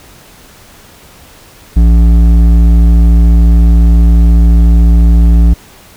sine tone with hard clipping, 57.1 Hz, A#1, 35 cents flat, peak -4 dBFS, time 1.76-5.54 s, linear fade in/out 10 ms, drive 9 dB, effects pink hiss -38 dBFS RMS until 5.96 s

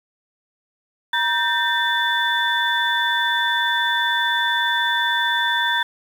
sine tone cluster, 951 / 1560 / 1805 / 3498 Hz, A#5 / G6 / A6 / A7, +34 / -9 / +44 / -11 cents, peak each -23 dBFS, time 1.13-5.83 s, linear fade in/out 5 ms, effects 7-bit

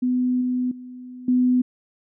sine tone with level steps, 250.7 Hz, B3, 26 cents sharp, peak -18 / -20 / -35 / -15 dBFS, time 0.02-1.62 s, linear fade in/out 10 ms, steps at 0.41 / 0.71 / 1.28 s, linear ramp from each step 5 ms, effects none

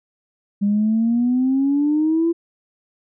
sine exponential sweep, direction up, 200 to 340 Hz, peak -14 dBFS, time 0.61-2.33 s, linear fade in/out 20 ms, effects tanh soft clip ceiling -10 dBFS

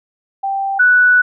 sine tone pair in turn, 784 / 1480 Hz, G5 / F#6, 0 / 0 cents, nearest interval major seventh, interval 1100 cents, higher second, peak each -16 / -7 dBFS, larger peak second, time 0.43-0.79 / 0.79-1.22 s, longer second, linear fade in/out 10 ms, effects none

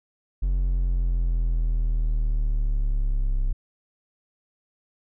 triangle linear sweep, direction down, 46 to 32.78 Hz, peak -18 dBFS, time 0.42-3.53 s, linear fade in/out 10 ms, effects none

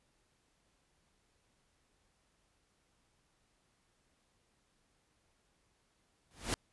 pink noise with exponential growth, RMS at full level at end -30 dBFS, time 6.31-6.54 s, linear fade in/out 0 ms, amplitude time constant 50 ms, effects pink hiss -75 dBFS RMS until 6.72 s + resampled to 24000 Hz

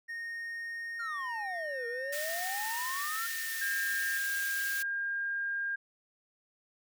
triangle tone with pitch glide, 1850 to 1809.8 Hz, A#6 to A6, -14 to +48 cents, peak -35 dBFS, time 0.08-4.19 s, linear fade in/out 20 ms, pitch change -38 cents, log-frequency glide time 1.13-3.77 s
triangle exponential two-way sweep, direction down then up, 1444 to 466.2 to 1407 Hz, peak -35 dBFS, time 0.99-3.27 s, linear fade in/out 10 ms, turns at 1.87 s
white high-pass noise, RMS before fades -39 dBFS, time 2.12-4.83 s, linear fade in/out 10 ms, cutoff 1300 Hz, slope 48 dB/octave
sine tone, 1609 Hz, G6, 45 cents sharp, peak -31 dBFS, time 3.61-5.76 s, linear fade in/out 10 ms
effects none

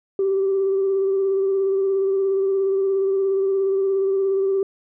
sine tone with vibrato, 388.4 Hz, G4, 16 cents flat, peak -16 dBFS, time 0.19-4.63 s, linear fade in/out 2 ms, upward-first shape sine, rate 17 Hz, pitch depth 23 cents each way, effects tanh soft clip ceiling -13 dBFS

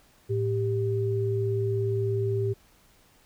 sine tone pair together, 110.42 / 393.1 Hz, A2 / G4, +7 / +5 cents, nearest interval octave + minor seventh, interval 2198 cents, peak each -26 / -27 dBFS, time 0.29-2.54 s, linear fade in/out 20 ms, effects pink hiss -60 dBFS RMS until 3.25 s

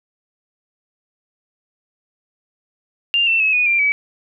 sine tone with pitch steps, 2794 / 2683 / 2577 / 2475 / 2377 / 2283 Hz, F7 / E7 / E7 / D#7 / D7 / D7, 0 / +30 / -40 / -10 / +20 / -50 cents, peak -13 dBFS, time 3.14-3.92 s, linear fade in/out 0 ms, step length 130 ms, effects none

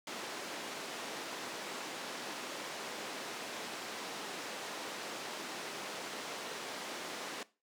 pink band-pass noise, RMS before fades -43 dBFS, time 0.07-7.43 s, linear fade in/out 2 ms, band 300 to 6800 Hz, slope 12 dB/octave, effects noise-tail reverb RT60 0.3 s tail -19 dB re dry + high-pass 150 Hz 12 dB/octave

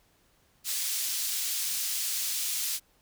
pink high-pass noise, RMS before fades -31 dBFS, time 0.64-2.8 s, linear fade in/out 50 ms, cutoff 4500 Hz, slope 12 dB/octave, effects pink hiss -66 dBFS RMS until 3.01 s

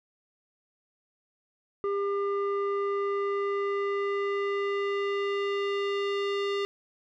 square tone with low-pass filter sweep, 400.5 Hz, G4, 37 cents sharp, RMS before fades -29 dBFS, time 1.84-6.65 s, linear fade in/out 0 ms, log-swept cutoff 1100 to 3600 Hz, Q 1.5, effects none

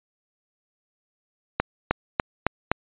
accelerating click train, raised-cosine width 0.5 ms, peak -4 dBFS, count 5, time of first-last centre 1.6-2.716 s, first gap 310 ms, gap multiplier 0.93, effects resampled to 8000 Hz

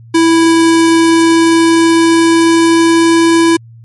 square tone with pitch glide, 329.6 to 332.1 Hz, E4 to E4, 0 to +13 cents, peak -6 dBFS, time 0.14-3.57 s, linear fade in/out 10 ms, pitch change +13 cents, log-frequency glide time 0.82-3.27 s, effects added 115 Hz sine -33 dBFS peak until 3.84 s + MP3 48 kbps

